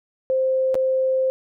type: tone with dropouts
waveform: sine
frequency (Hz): 523.3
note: C5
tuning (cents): 0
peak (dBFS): -17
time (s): 0.3-1.3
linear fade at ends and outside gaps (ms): 0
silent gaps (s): 0.744-0.753
effects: none